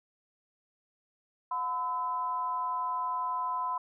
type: tone with amplitude modulation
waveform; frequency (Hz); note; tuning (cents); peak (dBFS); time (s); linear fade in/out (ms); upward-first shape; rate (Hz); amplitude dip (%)
sine; 1011; B5; +40; -26; 1.51-3.78; 5; sine; 290; 70
effects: none